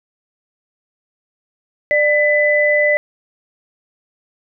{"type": "tone pair together", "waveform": "sine", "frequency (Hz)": [595, 2001], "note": ["D5", "B6"], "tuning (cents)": [22, 22], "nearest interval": "octave + major sixth", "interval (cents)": 2100, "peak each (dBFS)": -14, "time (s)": [1.91, 2.97], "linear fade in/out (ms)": 0, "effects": []}